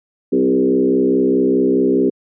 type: tone with frequency modulation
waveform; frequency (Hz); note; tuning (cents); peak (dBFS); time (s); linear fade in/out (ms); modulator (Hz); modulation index
sine; 331.8; E4; +11; -11; 0.32-2.1; 10; 64.8; 1.7
effects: high-pass 150 Hz 12 dB/octave